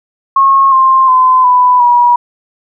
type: tone with pitch steps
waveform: sine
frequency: 1087 / 1055.4 / 1024.8 / 995.1 / 966.2 Hz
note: C#6 / C6 / C6 / B5 / B5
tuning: -34 / +15 / -36 / +13 / -38 cents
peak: -4 dBFS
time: 0.36-2.16 s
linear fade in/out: 5 ms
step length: 360 ms
effects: none